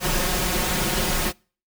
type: noise with comb filter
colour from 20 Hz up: pink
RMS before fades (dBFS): -23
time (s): 0-1.33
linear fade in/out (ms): 50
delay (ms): 5.5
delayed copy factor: +0.85
effects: noise-tail reverb RT60 0.4 s tail -26 dB re dry